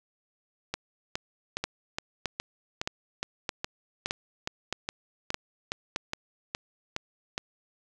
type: two click trains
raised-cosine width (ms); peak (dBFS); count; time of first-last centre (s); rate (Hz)
0.2; -12 / -13; 8 / 17; 1.64-5.961 / 0.74-7.379; 1.62 / 2.41
effects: none